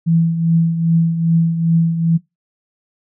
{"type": "tone with tremolo", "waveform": "sine", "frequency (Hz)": 165.6, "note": "E3", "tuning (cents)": 8, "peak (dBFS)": -9, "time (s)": [0.06, 2.18], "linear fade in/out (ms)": 20, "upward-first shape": "triangle", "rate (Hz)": 2.5, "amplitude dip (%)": 65, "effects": ["noise-tail reverb RT60 0.2 s tail -22 dB re dry"]}